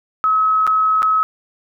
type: tone with dropouts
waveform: sine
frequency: 1283 Hz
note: E6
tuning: 47 cents flat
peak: -12 dBFS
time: 0.24-1.23 s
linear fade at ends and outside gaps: 0 ms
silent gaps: 0.667-0.675 / 1.021-1.029 s
effects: none